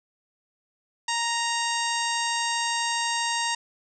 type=harmonic tone; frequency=932.3 Hz; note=A#5; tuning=in tune; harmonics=1 / 2 / 3 / 4 / 5 / 6 / 7 / 8 / 9; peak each=-28 / -31 / -33 / -34 / -35 / -36 / -36 / -37 / -38 dBFS; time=1.08-3.55 s; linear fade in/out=5 ms; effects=none